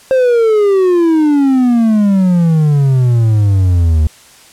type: exponential sweep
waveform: triangle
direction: down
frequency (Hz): 532 to 75.3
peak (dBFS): -5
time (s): 0.11-4.07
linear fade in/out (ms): 0
effects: white hiss -41 dBFS RMS until 4.52 s + low-pass 10000 Hz 12 dB/octave